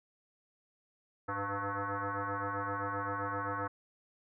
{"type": "tone with frequency modulation", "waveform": "sine", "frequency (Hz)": 103.83, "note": "G#2", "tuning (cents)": 0, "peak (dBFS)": -33, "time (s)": [1.28, 3.68], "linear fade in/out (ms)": 10, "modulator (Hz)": 200, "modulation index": 7.3, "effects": []}